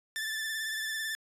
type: tone with vibrato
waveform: sawtooth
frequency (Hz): 1760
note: A6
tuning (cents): 0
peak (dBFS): -29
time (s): 0.16-1.15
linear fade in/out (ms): 0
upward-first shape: sine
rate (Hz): 18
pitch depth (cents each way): 32
effects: resampled to 32000 Hz